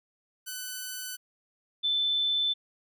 5% pulse / sine tone pair in turn, 1502 / 3524 Hz, F#6 / A7, +26 / +2 cents, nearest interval octave + minor third, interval 1476 cents, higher second, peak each -24 dBFS, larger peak neither, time 0.46-1.17 / 1.83-2.54 s, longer neither, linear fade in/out 20 ms, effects none

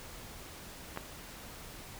clicks, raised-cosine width 0.5 ms, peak -30 / -21 dBFS, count 2, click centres 0.962 / 0.974 s, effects pink hiss -48 dBFS RMS until 1.99 s

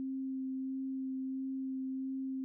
sine tone with vibrato, 264.4 Hz, C4, 18 cents sharp, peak -35 dBFS, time 0-2.44 s, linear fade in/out 0 ms, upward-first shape sine, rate 1.5 Hz, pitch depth 10 cents each way, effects none

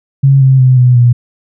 sine tone with pitch steps, 136.9 / 132.77 / 128.77 / 124.89 / 121.12 Hz, C#3 / C3 / C3 / B2 / B2, -21 / +26 / -27 / +20 / -33 cents, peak -3 dBFS, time 0.23-1.13 s, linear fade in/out 10 ms, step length 180 ms, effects none

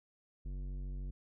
sine tone with tanh clipping, 46.86 Hz, F#1, 23 cents sharp, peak -40 dBFS, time 0.45-1.11 s, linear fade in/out 10 ms, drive 13 dB, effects none

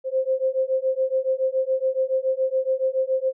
sine beating tone pair, 521 / 528.1 Hz, C5 / C5, -7 / +16 cents, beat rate 7.1 Hz, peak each -23 dBFS, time 0.04-3.33 s, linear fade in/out 50 ms, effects none

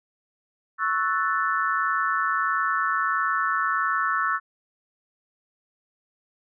sine chord, F# minor seventh, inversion second, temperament equal, 1108.7 / 1318.5 / 1480 / 1760 Hz, C#6 / E6 / F#6 / A6, 0 / 0 / 0 / 0 cents, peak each -27 / -25 / -28 / -29 dBFS, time 0.78-4.4 s, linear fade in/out 50 ms, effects none

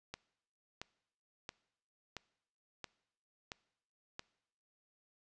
click train, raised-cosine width 0.2 ms, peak -25 dBFS, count 7, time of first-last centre 0.14-4.194 s, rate 1.48 Hz, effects noise-tail reverb RT60 0.8 s tail -22 dB re dry + resampled to 22050 Hz

